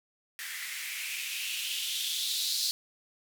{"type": "noise with band-pass filter sweep", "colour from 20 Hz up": "violet", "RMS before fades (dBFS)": -34, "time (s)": [0.39, 2.71], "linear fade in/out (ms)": 0, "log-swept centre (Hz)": [1800, 4300], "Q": 4.3, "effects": []}